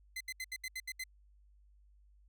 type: tone bursts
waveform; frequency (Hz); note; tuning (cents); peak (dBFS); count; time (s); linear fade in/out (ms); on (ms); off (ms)
sawtooth; 2049; C7; -37; -35; 8; 0.16-1.039; 5; 46; 73
effects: added 50 Hz sine -61 dBFS peak until 2.28 s